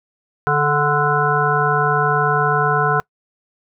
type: harmonic tone with a mistuned harmonic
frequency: 147.3 Hz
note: D3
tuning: 6 cents sharp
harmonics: 1 / 3 / 5 / 7 / 9 / 10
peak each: -21 / -21 / -21 / -21 / -21 / -21 dBFS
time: 0.47-3 s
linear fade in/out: 0 ms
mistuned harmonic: 3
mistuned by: -24 cents
effects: noise-tail reverb RT60 0.1 s tail -25 dB re dry